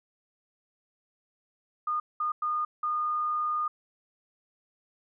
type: tone bursts at uneven times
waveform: sine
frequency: 1222 Hz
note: D#6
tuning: 32 cents flat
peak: -26 dBFS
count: 4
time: 1.87-2 / 2.2-2.32 / 2.42-2.65 / 2.83-3.68 s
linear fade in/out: 5 ms
effects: none